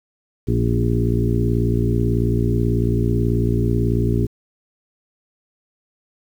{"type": "harmonic tone with a mistuned harmonic", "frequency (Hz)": 58.27, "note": "A#1", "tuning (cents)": 0, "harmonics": [1, 2, 3, 4, 5, 6, 7], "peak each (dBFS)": [-22, -19, -26, -25, -28, -26, -26], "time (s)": [0.47, 4.27], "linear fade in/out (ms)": 20, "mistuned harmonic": 4, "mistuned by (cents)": 34, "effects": ["8-bit"]}